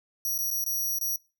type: tone with dropouts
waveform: 10% pulse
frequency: 5780 Hz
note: F#8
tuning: 41 cents flat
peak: -21 dBFS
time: 0.25-1.16 s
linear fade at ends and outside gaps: 1 ms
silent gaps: 0.379-0.388 / 0.504-0.512 / 0.641-0.663 / 0.986-1.012 s
effects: noise-tail reverb RT60 0.3 s tail -21 dB re dry